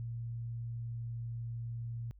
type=tone; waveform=sine; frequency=116.54 Hz; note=A#2; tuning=in tune; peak=-37 dBFS; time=0-2.11 s; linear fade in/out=0 ms; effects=added 50 Hz sine -55 dBFS peak until 2.19 s